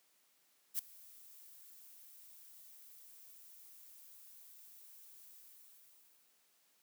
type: noise with ADSR envelope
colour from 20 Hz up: violet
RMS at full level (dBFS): -34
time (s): 0.74-6.42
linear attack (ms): 49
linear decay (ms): 6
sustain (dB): -24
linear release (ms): 1100
effects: white hiss -73 dBFS RMS until 6.82 s + high-pass 200 Hz 12 dB/octave